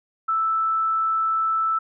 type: tone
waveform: sine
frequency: 1318.5 Hz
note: E6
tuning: in tune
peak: -19 dBFS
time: 0.28-1.79 s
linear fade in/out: 10 ms
effects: none